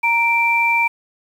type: tone pair together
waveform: sine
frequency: 932.3 / 2349 Hz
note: A#5 / D7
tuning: 0 / 0 cents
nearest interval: octave + major third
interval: 1600 cents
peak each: -18 / -15 dBFS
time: 0.03-0.88 s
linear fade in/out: 10 ms
effects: 7-bit